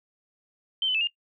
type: tone with pitch steps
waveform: sine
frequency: 3108 / 3021 / 2626 / 2813 Hz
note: G7 / F#7 / E7 / F7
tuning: -16 / +35 / -7 / +12 cents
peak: -22 dBFS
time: 0.82-1.072 s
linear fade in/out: 2 ms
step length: 63 ms
effects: noise-tail reverb RT60 0.1 s tail -21 dB re dry